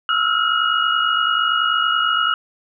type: tone cluster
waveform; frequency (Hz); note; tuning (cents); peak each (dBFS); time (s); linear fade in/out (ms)
sine; 1301 / 1350 / 1422 / 2892; E6 / E6 / F6 / F#7; -23 / +41 / +31 / -40; -21; 0.09-2.34; 2
effects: none